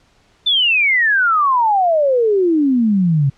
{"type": "exponential sweep", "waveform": "sine", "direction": "down", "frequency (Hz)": [3587, 133], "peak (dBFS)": -11, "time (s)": [0.46, 3.3], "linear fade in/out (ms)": 10, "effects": ["pink hiss -55 dBFS RMS until 3.37 s", "low-pass 6000 Hz 12 dB/octave"]}